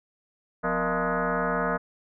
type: tone with frequency modulation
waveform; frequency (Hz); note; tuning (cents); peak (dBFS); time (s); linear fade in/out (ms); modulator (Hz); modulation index
sine; 392; G4; 0; -23; 0.63-1.78; 20; 215; 5.5
effects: none